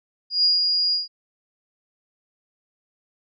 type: tone with ADSR envelope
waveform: sine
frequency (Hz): 4862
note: D#8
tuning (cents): -41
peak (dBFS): -14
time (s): 0.3-1.08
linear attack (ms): 140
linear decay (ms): 160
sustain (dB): -4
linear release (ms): 150
effects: none